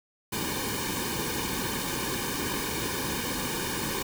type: noise with comb filter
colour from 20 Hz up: pink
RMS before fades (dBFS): -31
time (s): 0.32-4.03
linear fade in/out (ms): 10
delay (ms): 1.5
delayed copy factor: -0.9
effects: none